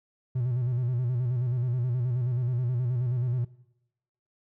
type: tone with vibrato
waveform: triangle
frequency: 123.47 Hz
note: B2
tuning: in tune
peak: -22 dBFS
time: 0.35-3.45 s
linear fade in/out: 10 ms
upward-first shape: square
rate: 9.4 Hz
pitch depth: 63 cents each way
effects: noise-tail reverb RT60 0.9 s tail -22 dB re dry + tanh soft clip ceiling -18 dBFS

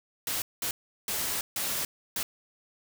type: noise bursts at uneven times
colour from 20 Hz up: white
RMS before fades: -31 dBFS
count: 5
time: 0.27-0.42 / 0.62-0.71 / 1.08-1.41 / 1.56-1.85 / 2.16-2.23 s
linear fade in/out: 2 ms
effects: none

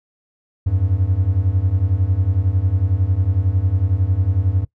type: beating tone pair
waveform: triangle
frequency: 87.31 / 98.31 Hz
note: F2 / G2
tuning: 0 / +5 cents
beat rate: 11 Hz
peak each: -17 / -15 dBFS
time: 0.66-4.65 s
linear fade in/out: 10 ms
effects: noise-tail reverb RT60 0.1 s tail -21 dB re dry

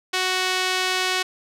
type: tone with band-pass filter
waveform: sawtooth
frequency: 370.7 Hz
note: F#4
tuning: 3 cents sharp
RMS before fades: -23 dBFS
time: 0.13-1.23 s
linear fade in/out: 10 ms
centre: 3400 Hz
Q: 0.79
effects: none

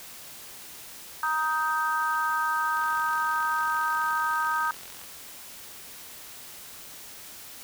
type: harmonic tone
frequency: 312.6 Hz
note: D#4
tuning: 8 cents sharp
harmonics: 3 / 4 / 5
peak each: -29 / -27 / -29 dBFS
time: 1.23-4.71 s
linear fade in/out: 2 ms
type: click train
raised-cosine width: 0.2 ms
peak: -28 dBFS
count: 101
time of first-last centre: 2.77-5.038 s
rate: 44.1 Hz
effects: white hiss -44 dBFS RMS until 7.63 s

